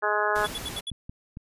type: harmonic tone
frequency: 209.7 Hz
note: G#3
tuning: 17 cents sharp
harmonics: 2 / 3 / 4 / 5 / 6 / 7 / 8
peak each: -30 / -30 / -30 / -30 / -30 / -30 / -30 dBFS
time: 0.02-0.47 s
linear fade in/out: 20 ms
type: noise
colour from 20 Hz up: pink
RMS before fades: -37 dBFS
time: 0.35-0.81 s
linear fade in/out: 10 ms
type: tone bursts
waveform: square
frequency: 3405 Hz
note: G#7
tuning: 42 cents sharp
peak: -31 dBFS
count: 5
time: 0.44-0.903 s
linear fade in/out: 5 ms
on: 35 ms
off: 72 ms
type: clicks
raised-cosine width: 5 ms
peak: -26 dBFS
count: 3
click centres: 0.917 / 1.095 / 1.371 s
effects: resampled to 32000 Hz

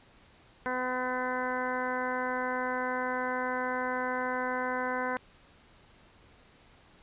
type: harmonic tone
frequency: 253.2 Hz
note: B3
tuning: 43 cents sharp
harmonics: 1 / 2 / 3 / 4 / 5 / 6 / 7 / 8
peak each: -38 / -35 / -38 / -35 / -44 / -36 / -41 / -43 dBFS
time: 0.66-5.17 s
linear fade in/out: 0 ms
effects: pink hiss -59 dBFS RMS until 7.02 s + resampled to 8000 Hz

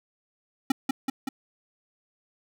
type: tone with echo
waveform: square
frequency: 267.3 Hz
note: C4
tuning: 37 cents sharp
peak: -19 dBFS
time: 0.7-0.72 s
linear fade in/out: 5 ms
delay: 190 ms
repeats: 3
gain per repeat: -3 dB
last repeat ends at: 1.29 s
effects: none

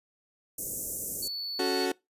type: band-stop noise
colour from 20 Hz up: white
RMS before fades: -33 dBFS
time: 0.58-1.28 s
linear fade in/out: 5 ms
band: 570 to 6400 Hz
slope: 48 dB/octave
type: tone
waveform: triangle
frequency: 4452 Hz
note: C#8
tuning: 7 cents sharp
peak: -31 dBFS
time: 1.22-1.86 s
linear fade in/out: 10 ms
type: chord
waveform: 35% pulse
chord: F# minor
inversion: second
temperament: equal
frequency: 277.2 / 370 / 440 Hz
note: C#4 / F#4 / A4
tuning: 0 / 0 / 0 cents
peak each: -31 / -27 / -31 dBFS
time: 1.59-1.92 s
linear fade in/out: 5 ms
effects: noise-tail reverb RT60 0.2 s tail -23 dB re dry + resampled to 32000 Hz

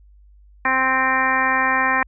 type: harmonic tone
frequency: 261.6 Hz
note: C4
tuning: in tune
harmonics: 1 / 2 / 3 / 4 / 5 / 6 / 7 / 8 / 9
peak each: -29 / -31 / -25 / -21 / -28 / -26 / -20 / -31 / -27 dBFS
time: 0.65-2.03 s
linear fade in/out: 2 ms
effects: added 50 Hz sine -46 dBFS peak until 2.07 s

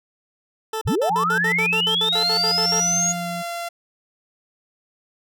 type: tone bursts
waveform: 20% pulse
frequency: 440 Hz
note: A4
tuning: in tune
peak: -19 dBFS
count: 15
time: 0.73-2.802 s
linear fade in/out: 5 ms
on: 84 ms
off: 58 ms
type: linear sweep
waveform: sine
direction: up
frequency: 43.65 to 6740 Hz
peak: -18 dBFS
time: 0.85-3.13 s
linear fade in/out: 20 ms
type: tone with tremolo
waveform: sine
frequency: 174.61 Hz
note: F3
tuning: in tune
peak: -26 dBFS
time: 1.09-3.43 s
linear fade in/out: 20 ms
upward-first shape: triangle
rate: 0.66 Hz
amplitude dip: 70%
type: tone with pitch glide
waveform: sawtooth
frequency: 698.5 to 686.1 Hz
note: F5 to F5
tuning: 0 to -31 cents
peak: -23 dBFS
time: 2.12-3.69 s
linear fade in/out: 10 ms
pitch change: -31 cents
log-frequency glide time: 3.09-3.29 s
effects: none

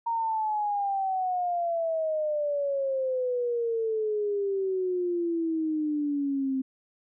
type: exponential sweep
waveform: sine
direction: down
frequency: 932.3 to 261.6 Hz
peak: -25 dBFS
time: 0.06-6.62 s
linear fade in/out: 10 ms
effects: none

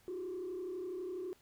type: tone with frequency modulation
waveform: sine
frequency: 366.2 Hz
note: F#4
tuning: 18 cents flat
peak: -37 dBFS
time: 0.08-1.33 s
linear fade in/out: 0 ms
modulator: 32.1 Hz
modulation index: 0.77
effects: tanh soft clip ceiling -35 dBFS + pink hiss -67 dBFS RMS until 1.41 s

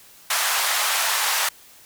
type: band-pass noise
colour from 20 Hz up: pink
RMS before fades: -22 dBFS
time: 0.3-1.49 s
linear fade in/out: 5 ms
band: 810 to 16000 Hz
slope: 24 dB/octave
effects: white hiss -49 dBFS RMS until 1.85 s

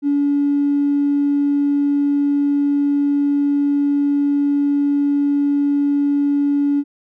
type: tone with tanh clipping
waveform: triangle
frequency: 285.6 Hz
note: D4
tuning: 48 cents flat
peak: -13 dBFS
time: 0.02-6.84 s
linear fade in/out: 50 ms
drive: 1 dB
effects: none

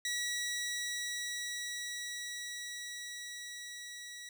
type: tone with level ramp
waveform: 15% pulse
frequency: 1930 Hz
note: B6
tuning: 40 cents flat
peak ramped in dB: -27 to -39 dBFS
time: 0.05-4.29 s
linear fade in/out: 2 ms
effects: none

